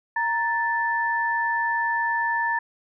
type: tone pair together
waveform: sine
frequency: 932.3 / 1760 Hz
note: A#5 / A6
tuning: 0 / 0 cents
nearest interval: major seventh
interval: 1100 cents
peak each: -24 dBFS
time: 0.16-2.59 s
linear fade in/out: 5 ms
effects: none